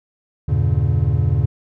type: chord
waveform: triangle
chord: E diminished seventh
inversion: none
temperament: just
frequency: 82.41 / 98.89 / 118.67 / 142.4 Hz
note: E2 / G2 / Bb2 / Db3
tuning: 0 / +16 / +31 / +47 cents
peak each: -18 dBFS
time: 0.48-1.46 s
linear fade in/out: 10 ms
effects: none